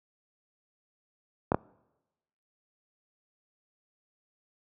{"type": "clicks", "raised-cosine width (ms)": 1, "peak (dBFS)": -9, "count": 2, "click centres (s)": [1.519, 1.545], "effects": ["noise-tail reverb RT60 1.0 s tail -25 dB re dry", "high-pass 80 Hz 12 dB/octave"]}